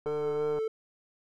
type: click train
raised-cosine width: 1 ms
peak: -27 dBFS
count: 80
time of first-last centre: 0.06-0.587 s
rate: 150 Hz
type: tone with vibrato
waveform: triangle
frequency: 445.1 Hz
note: A4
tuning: 20 cents sharp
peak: -26 dBFS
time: 0.06-0.68 s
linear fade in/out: 5 ms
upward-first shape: triangle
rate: 3.1 Hz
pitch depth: 23 cents each way
effects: none